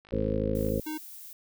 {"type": "click train", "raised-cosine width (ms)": 0.3, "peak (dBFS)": -37, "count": 34, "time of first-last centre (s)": [0.05, 0.688], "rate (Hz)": 51.7}
{"type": "harmonic tone", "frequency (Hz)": 53.2, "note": "G#1", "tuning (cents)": 42, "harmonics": [1, 2, 3, 4, 5, 6, 8, 9, 10], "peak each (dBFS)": [-34, -34, -37, -33, -36, -37, -35, -34, -33], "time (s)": [0.12, 0.8], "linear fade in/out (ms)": 5}
{"type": "noise", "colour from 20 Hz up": "violet", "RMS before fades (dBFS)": -45, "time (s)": [0.55, 1.33], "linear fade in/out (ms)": 2}
{"type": "tone", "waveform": "square", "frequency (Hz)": 309.7, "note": "D#4", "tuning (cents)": -8, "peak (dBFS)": -33, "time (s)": [0.86, 0.98], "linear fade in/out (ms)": 10}
{"effects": []}